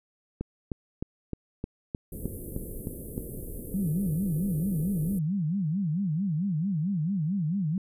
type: click train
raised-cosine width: 3 ms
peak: -18 dBFS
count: 10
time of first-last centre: 0.41-3.179 s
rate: 3.25 Hz
type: band-stop noise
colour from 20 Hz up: pink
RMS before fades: -38 dBFS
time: 2.12-5.19 s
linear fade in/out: 5 ms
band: 510 to 10000 Hz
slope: 48 dB/octave
type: tone with vibrato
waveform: sine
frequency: 174.61 Hz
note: F3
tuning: in tune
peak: -25 dBFS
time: 3.74-7.78 s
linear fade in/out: 2 ms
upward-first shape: sine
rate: 4.5 Hz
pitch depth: 270 cents each way
effects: resampled to 32000 Hz